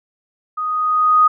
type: tone with level ramp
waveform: sine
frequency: 1245 Hz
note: D#6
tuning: 1 cent sharp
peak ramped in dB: -20 to -7 dBFS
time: 0.57-1.28 s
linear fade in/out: 10 ms
effects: none